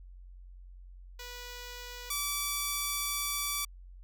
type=tone pair in turn; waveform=5% pulse; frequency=489.6 / 1155.4 Hz; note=B4 / D6; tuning=-15 / -29 cents; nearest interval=octave + minor third; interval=1486 cents; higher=second; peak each=-31 / -19 dBFS; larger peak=second; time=1.19-2.1 / 2.1-3.65 s; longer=second; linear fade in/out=5 ms; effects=added 45 Hz sine -47 dBFS peak until 4.03 s